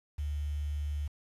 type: tone with quantisation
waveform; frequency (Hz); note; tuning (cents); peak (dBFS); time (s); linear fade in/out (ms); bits
sine; 73.42; D2; 0; -31; 0.18-1.08; 10; 9
effects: resampled to 32000 Hz